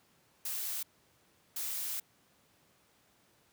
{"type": "noise bursts at uneven times", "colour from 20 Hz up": "blue", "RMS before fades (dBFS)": -37, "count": 2, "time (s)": [[0.45, 0.83], [1.56, 2]], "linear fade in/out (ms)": 5, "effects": ["pink hiss -68 dBFS RMS until 3.52 s", "high-pass 100 Hz 12 dB/octave"]}